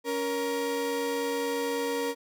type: tone pair together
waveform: 35% pulse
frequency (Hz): 280 / 470.9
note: C#4 / A#4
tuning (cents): +18 / +18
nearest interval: major sixth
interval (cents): 900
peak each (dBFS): -32 / -27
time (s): 0.04-2.15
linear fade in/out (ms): 50
effects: none